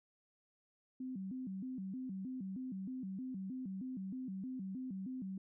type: tone with vibrato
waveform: sine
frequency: 221.8 Hz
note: A3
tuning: 14 cents sharp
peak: -40 dBFS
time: 1-5.38 s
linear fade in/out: 5 ms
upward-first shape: square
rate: 3.2 Hz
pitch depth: 260 cents each way
effects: none